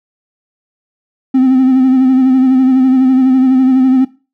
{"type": "tone with vibrato", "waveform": "triangle", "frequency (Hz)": 260.1, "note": "C4", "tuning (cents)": -10, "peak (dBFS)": -3, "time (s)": [1.34, 4.05], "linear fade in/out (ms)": 10, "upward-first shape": "sine", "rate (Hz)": 12, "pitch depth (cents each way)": 38, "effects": ["noise-tail reverb RT60 0.3 s tail -19 dB re dry", "tanh soft clip ceiling 0 dBFS"]}